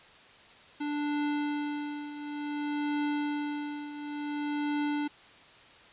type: tone with tremolo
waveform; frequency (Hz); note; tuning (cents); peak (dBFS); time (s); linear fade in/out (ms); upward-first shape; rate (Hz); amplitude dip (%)
square; 293.7; D4; 0; -28; 0.8-5.08; 10; triangle; 0.56; 75
effects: white hiss -54 dBFS RMS until 5.92 s + resampled to 8000 Hz